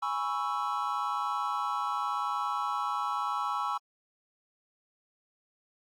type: chord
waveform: triangle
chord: C# minor seventh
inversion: second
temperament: equal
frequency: 830.6 / 987.8 / 1108.7 / 1318.5 Hz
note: G#5 / B5 / C#6 / E6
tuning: 0 / 0 / 0 / 0 cents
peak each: -34 / -34 / -32 / -32 dBFS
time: 0.02-3.78 s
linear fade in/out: 10 ms
effects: AAC 64 kbps

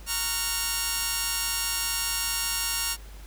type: chord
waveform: 5% pulse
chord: Gb major seventh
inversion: first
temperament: just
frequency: 925 / 1110 / 1387.5 / 1480 Hz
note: Bb5 / Db6 / F6 / Gb6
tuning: -14 / +2 / -12 / 0 cents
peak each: -20 / -23 / -21 / -24 dBFS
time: 0.06-2.97 s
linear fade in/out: 50 ms
effects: added 50 Hz sine -41 dBFS peak until 3.26 s + pink hiss -51 dBFS RMS until 3.26 s

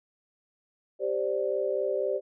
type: chord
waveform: sine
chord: G suspended fourth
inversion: none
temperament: equal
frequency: 392 / 523.3 / 587.3 Hz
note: G4 / C5 / D5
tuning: 0 / 0 / 0 cents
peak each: -30 dBFS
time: 0.99-2.21 s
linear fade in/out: 50 ms
effects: none

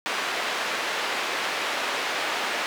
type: band-pass noise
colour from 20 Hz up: white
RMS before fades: -28 dBFS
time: 0.06-2.66 s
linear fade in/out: 0 ms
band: 400 to 2600 Hz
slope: 12 dB/octave
effects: none

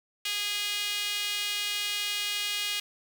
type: tone with high-pass filter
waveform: sawtooth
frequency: 411.6 Hz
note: G#4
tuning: 16 cents flat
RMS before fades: -31 dBFS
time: 0.25-2.8 s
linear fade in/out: 5 ms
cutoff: 2900 Hz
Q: 2.3
effects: 8-bit

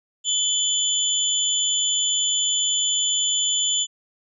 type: tone cluster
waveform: sine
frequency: 3028 / 3436 / 7050 Hz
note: F#7 / A7 / A8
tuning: +39 / -42 / +2 cents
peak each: -24 / -26 / -22 dBFS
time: 0.24-3.87 s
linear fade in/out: 50 ms
effects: none

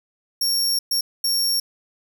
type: tone bursts at uneven times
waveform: sawtooth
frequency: 5520 Hz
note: F8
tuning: 21 cents flat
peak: -16 dBFS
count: 3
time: 0.41-0.79 / 0.91-1.01 / 1.24-1.6 s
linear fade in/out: 5 ms
effects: none

